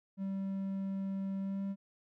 triangle tone with pitch glide, 194 to 196.37 Hz, G3 to G3, -18 to +3 cents, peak -32 dBFS, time 0.17-1.76 s, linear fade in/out 50 ms, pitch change +21 cents, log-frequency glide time 1.4-1.63 s, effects none

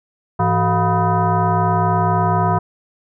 sine tone with frequency modulation, 440 Hz, A4, in tune, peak -13 dBFS, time 0.39-2.59 s, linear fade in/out 10 ms, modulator 272 Hz, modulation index 2.7, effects none

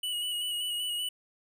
square tone with vibrato, 2928 Hz, F#7, 19 cents flat, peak -31 dBFS, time 0.03-1.09 s, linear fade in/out 5 ms, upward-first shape square, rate 5.2 Hz, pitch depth 24 cents each way, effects none

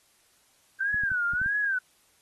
sine tone with vibrato, 1536 Hz, G6, 36 cents flat, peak -24 dBFS, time 0.8-1.79 s, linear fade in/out 10 ms, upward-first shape sine, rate 1.6 Hz, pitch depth 160 cents each way
clicks, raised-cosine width 5 ms, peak -28 dBFS, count 6, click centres 0.944 / 1.036 / 1.117 / 1.336 / 1.416 / 1.461 s
effects white hiss -64 dBFS RMS until 2.21 s + AAC 32 kbps

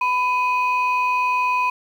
sine tone pair together, 997.9 / 2500 Hz, B5 / D#7, +18 / +8 cents, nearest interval octave + major third, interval 1590 cents, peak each -17 / -22 dBFS, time 0.01-1.7 s, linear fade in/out 5 ms, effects tanh soft clip ceiling -12 dBFS + 8-bit

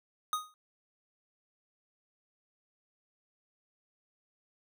square tone with exponential decay, 1244.5 Hz, D#6, in tune, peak -27 dBFS, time 0.33-0.54 s, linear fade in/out 1 ms, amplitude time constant 45 ms, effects none

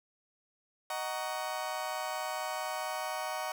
35% pulse chord, D# minor seventh, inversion none, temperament just, 622.3 / 746.7 / 933.4 / 1120.1 Hz, D#5 / F#5 / A#5 / C#6, 0 / +16 / +2 / +18 cents, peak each -38 / -37 / -39 / -39 dBFS, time 0.9-3.52 s, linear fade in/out 2 ms, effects none

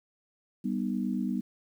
sine chord, G augmented, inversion none, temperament just, 196 / 245 / 306.2 Hz, G3 / B3 / D#4, 0 / -14 / -28 cents, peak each -31 / -31 / -36 dBFS, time 0.64-1.41 s, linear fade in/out 10 ms, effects 10-bit

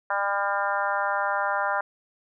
harmonic tone, 200 Hz, G3, 35 cents sharp, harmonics 3 / 4 / 5 / 6 / 7 / 8 / 9, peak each -31 / -29 / -29 / -33 / -29 / -33 / -37 dBFS, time 0.1-1.81 s, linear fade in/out 5 ms, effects none

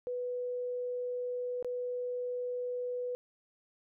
sine tone with dropouts, 493.9 Hz, B4, in tune, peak -33 dBFS, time 0.07-3.15 s, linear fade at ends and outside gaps 0 ms, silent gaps 1.626-1.646 s, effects none

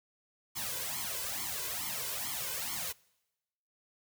white noise with flanger, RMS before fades -37 dBFS, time 0.55-2.93 s, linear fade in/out 20 ms, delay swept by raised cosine 0.92 to 2.02 ms, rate 2.3 Hz, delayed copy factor +0.95, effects noise-tail reverb RT60 1.0 s tail -25 dB re dry + high-pass 60 Hz 12 dB/octave

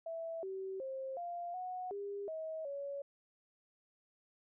sine tone with pitch steps, 659 / 382.7 / 531 / 696 / 734 / 402.9 / 637 / 562 Hz, E5 / G4 / C5 / F5 / F#5 / G4 / D#5 / C#5, -1 / -42 / +25 / -6 / -14 / +48 / +41 / +24 cents, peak -39 dBFS, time 0.06-3.02 s, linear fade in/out 5 ms, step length 370 ms, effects none

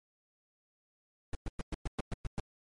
brown noise bursts, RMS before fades -33 dBFS, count 9, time 1.33-2.399 s, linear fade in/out 2 ms, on 21 ms, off 110 ms, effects MP3 48 kbps

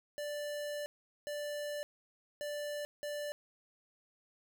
square tone bursts at uneven times, 587.3 Hz, D5, in tune, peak -38 dBFS, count 4, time 0.18-0.86 / 1.27-1.83 / 2.41-2.85 / 3.03-3.32 s, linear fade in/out 0 ms, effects none

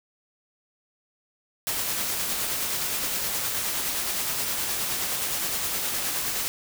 white noise with tremolo, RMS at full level -27 dBFS, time 1.67-6.48 s, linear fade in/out 0 ms, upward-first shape sine, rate 9.6 Hz, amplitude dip 25%, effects none

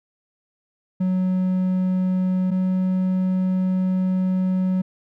triangle tone pair in turn, 185 / 185.8 Hz, F#3 / F#3, 0 / +7 cents, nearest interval unison, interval 7 cents, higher second, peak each -16 dBFS, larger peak neither, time 1-2.51 / 2.51-4.82 s, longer second, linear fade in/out 10 ms, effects none

